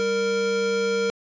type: tone pair together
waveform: square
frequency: 197.3 / 463.9 Hz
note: G3 / A#4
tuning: +11 / -8 cents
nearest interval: octave + minor third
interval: 1481 cents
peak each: -32 / -22 dBFS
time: 0-1.1 s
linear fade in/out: 0 ms
effects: resampled to 16000 Hz